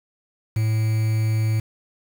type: tone with quantisation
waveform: triangle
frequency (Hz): 110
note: A2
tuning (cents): 0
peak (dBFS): -16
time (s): 0.56-1.6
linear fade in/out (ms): 5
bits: 6
effects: none